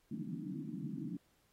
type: band-pass noise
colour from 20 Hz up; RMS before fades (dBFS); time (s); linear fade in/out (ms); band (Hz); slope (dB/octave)
pink; -42; 0.11-1.17; 5; 140 to 320; 96
effects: pink hiss -74 dBFS RMS until 1.52 s + AAC 48 kbps